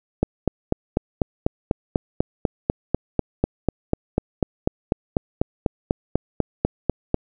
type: click train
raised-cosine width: 2 ms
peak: -4 dBFS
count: 29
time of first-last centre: 0.23-7.144 s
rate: 4.05 Hz
effects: none